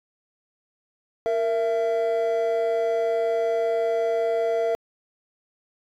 triangle tone pair together, 462.6 / 668 Hz, A#4 / E5, -13 / +23 cents, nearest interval tritone, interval 636 cents, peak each -21 / -21 dBFS, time 1.26-4.75 s, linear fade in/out 0 ms, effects tanh soft clip ceiling -12 dBFS

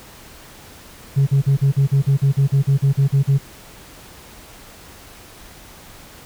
sine tone bursts, 138 Hz, C#3, 7 cents flat, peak -9 dBFS, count 15, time 1.16-3.384 s, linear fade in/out 20 ms, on 110 ms, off 41 ms, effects tanh soft clip ceiling -10 dBFS + pink hiss -42 dBFS RMS until 6.25 s

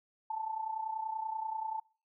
sine tone with amplitude modulation, 880 Hz, A5, in tune, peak -31 dBFS, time 0.3-1.8 s, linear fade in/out 5 ms, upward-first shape sine, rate 30.4 Hz, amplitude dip 70%, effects noise-tail reverb RT60 0.4 s tail -25 dB re dry

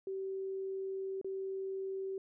sine tone with dropouts, 384.8 Hz, G4, 32 cents flat, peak -36 dBFS, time 0.07-2.18 s, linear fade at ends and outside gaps 2 ms, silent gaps 1.214-1.245 s, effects none

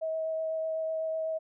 sine tone with vibrato, 640 Hz, D#5, 49 cents sharp, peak -29 dBFS, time 0.01-1.39 s, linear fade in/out 20 ms, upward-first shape triangle, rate 8 Hz, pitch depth 11 cents each way, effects none

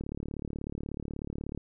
click train, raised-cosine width 3 ms, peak -23 dBFS, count 58, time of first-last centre 0.01-1.576 s, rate 36.4 Hz, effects none

